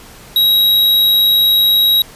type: tone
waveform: square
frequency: 3834 Hz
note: A#7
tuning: 48 cents sharp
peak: -9 dBFS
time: 0.36-2.02 s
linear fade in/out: 2 ms
effects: pink hiss -38 dBFS RMS until 2.15 s + resampled to 32000 Hz